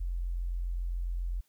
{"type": "tone", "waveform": "sine", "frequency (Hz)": 43.65, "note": "F1", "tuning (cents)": 0, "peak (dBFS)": -30, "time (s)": [0, 1.41], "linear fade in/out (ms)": 10, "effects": ["white hiss -72 dBFS RMS until 1.48 s"]}